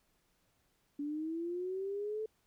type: linear sweep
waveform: sine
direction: up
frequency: 285 to 440 Hz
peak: -35 dBFS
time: 0.99-2.26 s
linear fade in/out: 5 ms
effects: pink hiss -75 dBFS RMS until 2.46 s